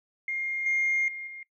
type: tone with level steps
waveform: sine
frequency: 2124 Hz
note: C7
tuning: 25 cents sharp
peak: -28 / -22 / -35 / -39 dBFS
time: 0.28-1.43 s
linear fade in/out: 2 ms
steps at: 0.66 / 1.08 / 1.27 s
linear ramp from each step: 2 ms
effects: noise-tail reverb RT60 0.1 s tail -20 dB re dry + tanh soft clip ceiling -19 dBFS